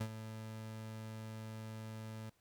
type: tone with ADSR envelope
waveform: 30% pulse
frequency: 110 Hz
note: A2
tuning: in tune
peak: -32 dBFS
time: 0-2.3 s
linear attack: 11 ms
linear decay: 67 ms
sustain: -10 dB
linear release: 10 ms
effects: pink hiss -75 dBFS RMS until 2.4 s